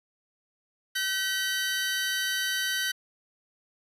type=tone pair together; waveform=20% pulse; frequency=1528.7 / 1926 Hz; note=G6 / B6; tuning=-44 / -44 cents; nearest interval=major third; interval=400 cents; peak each=-23 / -27 dBFS; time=0.95-2.92 s; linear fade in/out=10 ms; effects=resampled to 32000 Hz